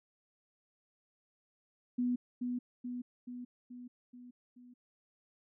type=tone with echo; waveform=sine; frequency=246.3 Hz; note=B3; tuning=5 cents flat; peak=-29 dBFS; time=1.98-2.16 s; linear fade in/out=10 ms; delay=430 ms; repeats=6; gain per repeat=-4 dB; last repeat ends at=4.74 s; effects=none